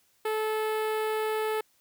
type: tone with notch filter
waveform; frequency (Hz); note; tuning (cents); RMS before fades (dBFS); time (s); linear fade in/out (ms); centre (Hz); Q
sawtooth; 434.2; A4; -23; -29; 0.25-1.61; 5; 6100; 0.59
effects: white hiss -67 dBFS RMS until 1.8 s